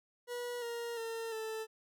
40% pulse tone with pitch steps, 485 / 469.8 / 455.1 / 440.9 Hz, B4 / A#4 / A#4 / A4, -31 / +13 / -42 / +4 cents, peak -37 dBFS, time 0.27-1.67 s, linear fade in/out 50 ms, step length 350 ms, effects none

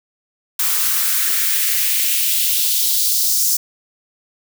blue noise with high-pass filter sweep, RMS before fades -17 dBFS, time 0.59-3.57 s, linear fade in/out 5 ms, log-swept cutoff 1000 to 5800 Hz, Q 2, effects none

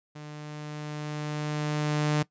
sawtooth tone with level ramp, 150.1 Hz, D3, 38 cents sharp, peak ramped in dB -36 to -18 dBFS, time 0.15-2.23 s, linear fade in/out 10 ms, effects noise-tail reverb RT60 0.1 s tail -19 dB re dry + resampled to 16000 Hz

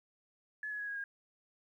sine tone with pitch steps, 1710 / 1688.4 / 1667.1 / 1646 / 1625.3 Hz, A6 / G#6 / G#6 / G#6 / G#6, -50 / +28 / +6 / -16 / -38 cents, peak -37 dBFS, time 0.63-1.04 s, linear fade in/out 2 ms, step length 82 ms, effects 12-bit

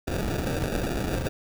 pink noise with sample-and-hold, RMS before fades -28 dBFS, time 0.07-1.29 s, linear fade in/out 10 ms, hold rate 1050 Hz, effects none

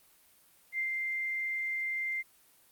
sine tone with ADSR envelope, 2093 Hz, C7, in tune, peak -29 dBFS, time 0.72-2.23 s, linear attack 65 ms, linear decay 100 ms, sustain -2 dB, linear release 29 ms, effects white hiss -63 dBFS RMS until 2.71 s + Opus 32 kbps

